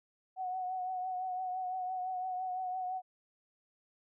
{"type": "tone with vibrato", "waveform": "sine", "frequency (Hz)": 740, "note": "F#5", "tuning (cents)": 0, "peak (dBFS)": -34, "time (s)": [0.36, 3.02], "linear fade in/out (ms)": 50, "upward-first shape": "triangle", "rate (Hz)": 5.9, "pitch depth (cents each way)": 38, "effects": []}